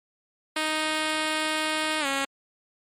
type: tone with pitch glide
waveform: 5% pulse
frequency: 311.1 to 274 Hz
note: D#4 to C#4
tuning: 0 to -20 cents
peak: -13 dBFS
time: 0.56-2.25 s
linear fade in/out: 5 ms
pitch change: -220 cents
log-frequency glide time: 2-2.06 s
effects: low-pass 11000 Hz 12 dB/octave + MP3 64 kbps